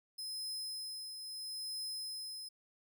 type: tone with tremolo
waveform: sawtooth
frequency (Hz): 5100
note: D#8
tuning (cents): +42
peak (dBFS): -36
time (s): 0.18-2.49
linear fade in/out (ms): 10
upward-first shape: triangle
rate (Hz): 0.76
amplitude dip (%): 50
effects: none